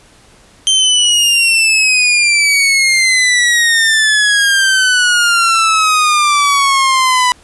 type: exponential sweep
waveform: sawtooth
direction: down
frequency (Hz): 3136 to 987.8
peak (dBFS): -5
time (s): 0.67-7.32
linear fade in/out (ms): 0
effects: pink hiss -45 dBFS RMS until 7.43 s + resampled to 24000 Hz